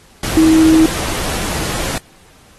sine tone in noise, 319.5 Hz, D#4, 46 cents sharp, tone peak -6 dBFS, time 0.37-0.86 s, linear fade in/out 2 ms, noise pink, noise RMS -21 dBFS, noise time 0.23-1.98 s, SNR +12 dB, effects pink hiss -47 dBFS RMS until 2.58 s + AAC 32 kbps

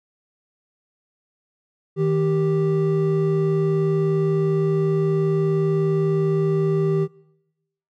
triangle tone pair together, 157.15 / 392 Hz, D#3 / G4, +18 / 0 cents, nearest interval octave + major third, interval 1582 cents, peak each -18 dBFS, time 1.96-7.08 s, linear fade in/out 50 ms, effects noise-tail reverb RT60 0.9 s tail -23 dB re dry

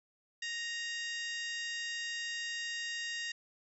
harmonic tone with a mistuned harmonic, 933 Hz, A#5, 1 cent sharp, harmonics 2 / 3 / 4 / 5 / 6 / 7 / 8, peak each -39 / -43 / -45 / -47 / -49 / -50 / -51 dBFS, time 0.42-3.32 s, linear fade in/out 5 ms, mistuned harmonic 5, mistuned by +58 cents, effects none

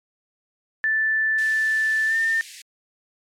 sine tone with pitch glide, 1760 to 1805.3 Hz, A6 to A6, 0 to +44 cents, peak -18 dBFS, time 0.84-2.41 s, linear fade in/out 0 ms, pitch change +44 cents, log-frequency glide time 2.07-2.15 s
white high-pass noise, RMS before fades -37 dBFS, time 1.38-2.62 s, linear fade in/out 5 ms, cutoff 1700 Hz, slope 96 dB/octave
effects low-pass 8000 Hz 12 dB/octave + MP3 96 kbps

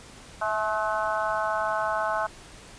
harmonic tone with a mistuned harmonic, 214.4 Hz, A3, 45 cents flat, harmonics 3 / 4 / 5 / 6 / 7, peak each -29 / -30 / -31 / -32 / -32 dBFS, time 0.41-2.27 s, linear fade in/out 10 ms, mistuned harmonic 3, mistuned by +26 cents, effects pink hiss -47 dBFS RMS until 2.78 s + resampled to 22050 Hz

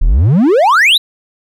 triangle exponential sweep, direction up, 30.12 to 4096 Hz, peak -4 dBFS, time 0.01-0.98 s, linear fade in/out 10 ms, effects none

